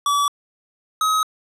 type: tone pair in turn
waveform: square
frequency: 1147 / 1270.8 Hz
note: D6 / D#6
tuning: -41 / +36 cents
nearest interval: major second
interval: 177 cents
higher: second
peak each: -17 dBFS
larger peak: neither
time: 0.06-0.28 / 1.01-1.23 s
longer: neither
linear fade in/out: 2 ms
effects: low-pass 12000 Hz 12 dB/octave